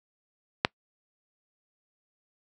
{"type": "click", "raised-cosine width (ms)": 0.3, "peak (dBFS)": -3, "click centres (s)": 0.649, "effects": ["noise-tail reverb RT60 0.1 s tail -26 dB re dry", "high-pass 80 Hz 12 dB/octave"]}